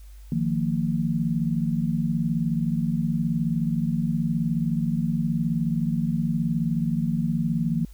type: chord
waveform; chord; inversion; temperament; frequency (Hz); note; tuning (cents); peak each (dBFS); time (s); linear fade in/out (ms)
sine; Eb suspended second; none; equal with one note detuned; 155.56 / 174.61 / 229.2; Eb3 / F3 / Bb3; 0 / 0 / -29; -26; 0.32-7.85; 2
effects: added 50 Hz sine -41 dBFS peak until 7.93 s + white hiss -59 dBFS RMS until 7.93 s